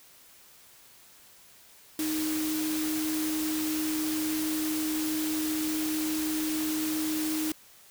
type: tone in noise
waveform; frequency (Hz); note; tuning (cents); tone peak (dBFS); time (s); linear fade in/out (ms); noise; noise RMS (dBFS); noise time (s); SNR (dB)
sine; 311.1; D#4; 0; -28; 1.99-7.52; 2; white; -35; 1.99-7.52; +4
effects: white hiss -55 dBFS RMS until 7.9 s